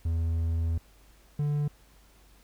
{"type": "tone pair in turn", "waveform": "triangle", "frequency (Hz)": [82.41, 146.84], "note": ["E2", "D3"], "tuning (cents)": [0, 0], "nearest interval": "minor seventh", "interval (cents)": 1000, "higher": "second", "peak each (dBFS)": -23, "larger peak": "neither", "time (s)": [[0.05, 0.78], [1.39, 1.68]], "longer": "first", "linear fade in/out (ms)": 5, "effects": ["added 50 Hz sine -57 dBFS peak until 2.43 s", "pink hiss -61 dBFS RMS until 2.43 s"]}